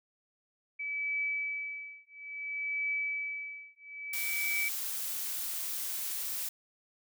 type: tone with tremolo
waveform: sine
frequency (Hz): 2297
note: D7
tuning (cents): -39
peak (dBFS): -29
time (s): 0.79-4.69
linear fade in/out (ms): 10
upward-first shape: triangle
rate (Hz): 0.59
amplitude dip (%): 100
type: noise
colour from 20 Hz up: blue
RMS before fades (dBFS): -36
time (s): 4.13-6.49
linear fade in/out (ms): 5
effects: none